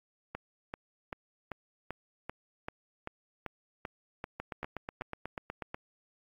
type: two click trains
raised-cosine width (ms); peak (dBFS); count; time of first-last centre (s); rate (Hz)
0.5; -22 / -22; 12 / 13; 4.4-5.745 / 0.35-5.019; 8.18 / 2.57
effects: AAC 64 kbps